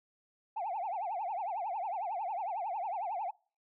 sine tone with vibrato, 784 Hz, G5, in tune, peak -32 dBFS, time 0.56-3.31 s, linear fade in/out 10 ms, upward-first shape triangle, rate 11 Hz, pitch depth 280 cents each way, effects noise-tail reverb RT60 0.4 s tail -26 dB re dry + tanh soft clip ceiling -30 dBFS

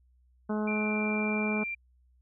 harmonic tone, 212.7 Hz, G#3, 42 cents sharp, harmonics 1 / 2 / 3 / 4 / 5 / 6 / 7, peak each -29 / -35 / -39 / -41 / -43 / -45 / -46 dBFS, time 0.49-1.64 s, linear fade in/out 10 ms
sine tone, 2368 Hz, D7, 14 cents sharp, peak -32 dBFS, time 0.67-1.75 s, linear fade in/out 10 ms
effects added 62 Hz sine -61 dBFS peak until 2.21 s

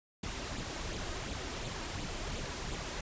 pink noise with flanger, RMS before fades -39 dBFS, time 0.23-3.01 s, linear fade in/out 5 ms, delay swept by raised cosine 0.26 to 3.26 ms, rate 2.8 Hz, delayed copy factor +0.5, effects resampled to 16000 Hz

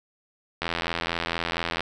click train, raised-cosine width 0.3 ms, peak -10 dBFS, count 101, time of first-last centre 0.62-1.806 s, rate 84.3 Hz, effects none

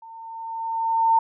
sine tone with level ramp, 906 Hz, A#5, 50 cents flat, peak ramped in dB -40 to -13 dBFS, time 0.02-1.19 s, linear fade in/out 5 ms, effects none

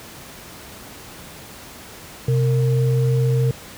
sine tone pair together, 129.03 / 459.8 Hz, C3 / A#4, -24 / -24 cents, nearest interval octave + minor seventh, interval 2200 cents, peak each -15 / -24 dBFS, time 2.28-3.51 s, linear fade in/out 2 ms, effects pink hiss -39 dBFS RMS until 3.77 s + high-pass 60 Hz 12 dB/octave

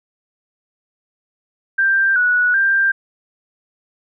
sine tone with pitch steps, 1578 / 1469 / 1584 Hz, G6 / F#6 / G6, +11 / -13 / +18 cents, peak -12 dBFS, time 1.78-2.92 s, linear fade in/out 10 ms, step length 380 ms, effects none

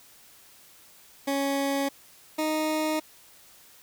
20% pulse tone pair in turn, 277.2 / 310.5 Hz, C#4 / D#4, 0 / -3 cents, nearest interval major second, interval 197 cents, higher second, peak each -20 dBFS, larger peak neither, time 1.27-1.89 / 2.38-3 s, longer neither, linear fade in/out 10 ms, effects white hiss -54 dBFS RMS until 3.82 s

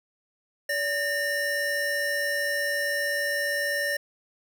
square tone pair together, 574 / 1822.3 Hz, D5 / A#6, -40 / -40 cents, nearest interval octave + minor sixth, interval 2000 cents, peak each -31 / -27 dBFS, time 0.69-3.97 s, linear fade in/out 5 ms, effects none

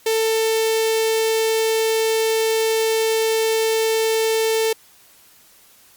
sawtooth tone with notch filter, 445.1 Hz, A4, 20 cents sharp, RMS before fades -19 dBFS, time 0.06-4.73 s, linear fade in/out 5 ms, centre 1200 Hz, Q 0.85, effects white hiss -51 dBFS RMS until 5.96 s + Opus 48 kbps

